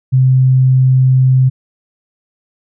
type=tone; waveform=sine; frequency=130 Hz; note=C3; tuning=11 cents flat; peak=-6 dBFS; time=0.12-1.5 s; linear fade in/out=20 ms; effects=none